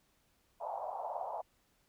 pink band-pass noise, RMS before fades -40 dBFS, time 0.6-1.42 s, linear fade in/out 20 ms, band 610 to 920 Hz, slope 48 dB/octave, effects pink hiss -73 dBFS RMS until 1.88 s

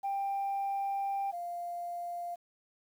sine tone pair in turn, 791 / 697 Hz, G5 / F5, +15 / -4 cents, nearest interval major second, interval 219 cents, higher first, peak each -29 / -35 dBFS, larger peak first, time 0.03-1.32 / 1.32-2.36 s, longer first, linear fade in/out 20 ms, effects tanh soft clip ceiling -28 dBFS + 10-bit

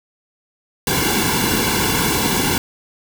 pink noise with comb filter, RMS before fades -18 dBFS, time 0.87-2.58 s, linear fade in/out 2 ms, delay 1.6 ms, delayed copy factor -0.95, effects none

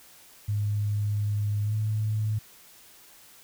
sine tone with pitch glide, 103.83 to 107.62 Hz, G#2 to A2, 0 to -38 cents, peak -24 dBFS, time 0.48-2.39 s, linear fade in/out 10 ms, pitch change +62 cents, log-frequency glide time 1.64-1.73 s, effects white hiss -53 dBFS RMS until 3.43 s

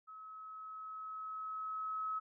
sine tone with level ramp, 1285 Hz, E6, 45 cents flat, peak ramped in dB -49 to -35 dBFS, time 0.07-2.2 s, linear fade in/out 20 ms, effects none

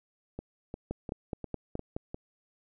two click trains, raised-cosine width 2 ms, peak -24 / -20 dBFS, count 6 / 6, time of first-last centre 0.39-2.144 / 0.91-1.965 s, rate 2.85 / 4.74 Hz, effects none

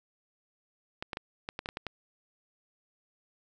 clicks, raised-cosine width 0.3 ms, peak -19 dBFS, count 9, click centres 1.025 / 1.132 / 1.171 / 1.489 / 1.591 / 1.659 / 1.689 / 1.771 / 1.867 s, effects none

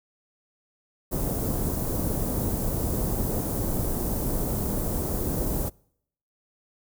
pink band-stop noise, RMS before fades -27 dBFS, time 1.11-5.7 s, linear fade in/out 20 ms, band 540 to 13000 Hz, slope 12 dB/octave, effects noise-tail reverb RT60 0.7 s tail -26 dB re dry

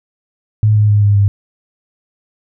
sine tone with pitch steps, 107.1 / 105.44 / 103.81 / 102.2 / 100.62 Hz, A2 / G#2 / G#2 / G#2 / G2, -46 / +27 / 0 / -27 / +46 cents, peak -7 dBFS, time 0.63-1.28 s, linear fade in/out 0 ms, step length 130 ms, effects none

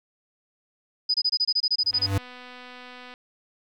sine tone bursts, 4978 Hz, D#8, in tune, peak -19 dBFS, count 13, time 1.09-2.066 s, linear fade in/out 10 ms, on 52 ms, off 25 ms
square tone with exponential growth, 98 Hz, G2, in tune, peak -19 dBFS, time 1.83-2.18 s, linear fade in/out 5 ms, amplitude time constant 74 ms
click train, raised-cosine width 0.3 ms, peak -28 dBFS, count 302, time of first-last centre 1.93-3.139 s, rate 249 Hz
effects none

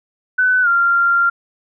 sine tone with pitch glide, 1504 to 1387.2 Hz, F#6 to F6, +28 to -12 cents, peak -11 dBFS, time 0.38-1.3 s, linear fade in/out 10 ms, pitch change -140 cents, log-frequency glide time 0.62-0.68 s, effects none

